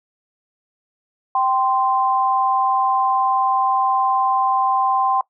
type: tone pair together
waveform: sine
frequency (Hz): 779.9 / 1041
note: G5 / C6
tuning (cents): -9 / -9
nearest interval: perfect fourth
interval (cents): 500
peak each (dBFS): -18 / -18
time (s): 1.35-5.21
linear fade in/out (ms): 2
effects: noise-tail reverb RT60 0.1 s tail -21 dB re dry